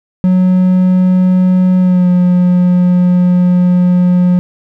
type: tone with pitch glide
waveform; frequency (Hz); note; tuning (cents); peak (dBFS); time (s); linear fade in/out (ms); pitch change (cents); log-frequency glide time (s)
triangle; 183.8 to 179.19; F#3 to F3; -11 to +45; -4; 0.24-4.39; 0; -44; 1.79-2.08
effects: none